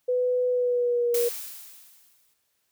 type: tone with pitch glide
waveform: sine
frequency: 498.3 to 476.3 Hz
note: B4 to A#4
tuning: +15 to +37 cents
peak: -21 dBFS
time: 0.08-1.29 s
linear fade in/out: 10 ms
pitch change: -78 cents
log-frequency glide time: 0.48-1.13 s
type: noise with exponential decay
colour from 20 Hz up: blue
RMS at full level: -28 dBFS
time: 1.14-2.34 s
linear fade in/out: 5 ms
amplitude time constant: 260 ms
effects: white hiss -73 dBFS RMS until 2.71 s